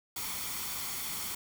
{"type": "noise with comb filter", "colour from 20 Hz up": "white", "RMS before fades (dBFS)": -37, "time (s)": [0.16, 1.35], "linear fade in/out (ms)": 5, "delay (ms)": 0.9, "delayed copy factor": 0.5, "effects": []}